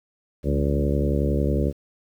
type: harmonic tone with a mistuned harmonic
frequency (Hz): 71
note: C#2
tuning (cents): +42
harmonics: 1 / 2 / 3 / 4 / 5 / 6 / 7 / 8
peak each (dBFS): -23 / -26 / -28 / -29 / -30 / -31 / -31 / -32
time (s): 0.43-1.73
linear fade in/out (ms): 50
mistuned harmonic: 2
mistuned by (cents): +48
effects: 9-bit